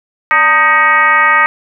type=tone with frequency modulation; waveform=sine; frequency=1568 Hz; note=G6; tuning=in tune; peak=-6 dBFS; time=0.31-1.46 s; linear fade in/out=0 ms; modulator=328 Hz; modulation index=1.9; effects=none